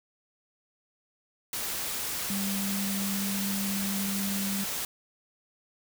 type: tone in noise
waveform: sine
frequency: 197.4 Hz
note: G3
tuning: 12 cents sharp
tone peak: -30 dBFS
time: 2.3-4.64 s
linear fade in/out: 2 ms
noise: white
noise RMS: -33 dBFS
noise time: 1.53-4.85 s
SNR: 0 dB
effects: none